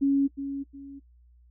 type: tone with echo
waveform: sine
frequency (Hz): 277.2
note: C#4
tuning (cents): 0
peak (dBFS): -19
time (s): 0.01-0.28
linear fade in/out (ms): 20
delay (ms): 360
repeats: 2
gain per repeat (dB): -10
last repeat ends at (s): 1
effects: noise-tail reverb RT60 0.1 s tail -19 dB re dry + added 60 Hz sine -54 dBFS peak until 1.5 s